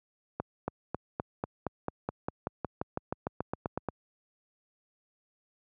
accelerating click train, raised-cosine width 1 ms, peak -17 dBFS, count 20, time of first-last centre 0.4-3.887 s, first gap 280 ms, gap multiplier 0.95, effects high-pass 80 Hz 12 dB/octave

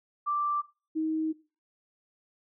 sine tone pair in turn, 1174.7 / 316 Hz, D6 / D#4, 0 / +27 cents, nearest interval octave + major seventh, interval 2273 cents, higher first, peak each -26 dBFS, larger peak neither, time 0.26-0.62 / 0.95-1.33 s, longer second, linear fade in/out 20 ms, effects noise-tail reverb RT60 0.3 s tail -17 dB re dry

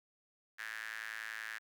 sawtooth tone with high-pass filter, 110.4 Hz, A2, 6 cents sharp, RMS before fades -44 dBFS, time 0.58-1.59 s, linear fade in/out 20 ms, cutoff 1700 Hz, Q 6.6, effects none

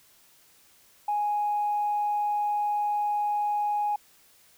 sine tone, 830.6 Hz, G#5, in tune, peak -23 dBFS, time 1.08-3.96 s, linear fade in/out 5 ms, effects tanh soft clip ceiling -19 dBFS + white hiss -59 dBFS RMS until 4.57 s

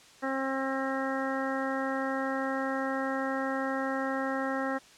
harmonic tone, 267.5 Hz, C4, 38 cents sharp, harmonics 1 / 2 / 3 / 4 / 5 / 6 / 7, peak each -33 / -34 / -37 / -40 / -38 / -40 / -39 dBFS, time 0.22-4.79 s, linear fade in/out 20 ms, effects white hiss -55 dBFS RMS until 4.97 s + low-pass 7000 Hz 12 dB/octave

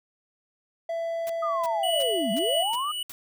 triangle tone, 666 Hz, E5, 18 cents sharp, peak -25 dBFS, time 0.89-2.63 s, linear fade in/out 5 ms
white noise bursts, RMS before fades -40 dBFS, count 6, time 1.27-3.12 s, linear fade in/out 0 ms, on 25 ms, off 340 ms
sine linear two-way sweep, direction down then up, 1259 to 185 to 1259 Hz, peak -26 dBFS, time 1.42-2.92 s, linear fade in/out 10 ms, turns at 2.32 s
square tone with tremolo, 2947 Hz, F#7, 8 cents flat, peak -25 dBFS, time 1.83-3.03 s, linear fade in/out 5 ms, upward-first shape triangle, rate 1.7 Hz, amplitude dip 70%
effects none

